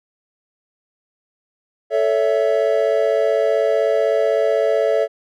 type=chord; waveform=triangle; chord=A major; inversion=none; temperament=equal with one note detuned; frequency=440 / 563.4 / 659.3 Hz; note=A4 / C#5 / E5; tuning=0 / +28 / 0 cents; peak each=-17 dBFS; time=1.9-5.08 s; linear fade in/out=50 ms; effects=none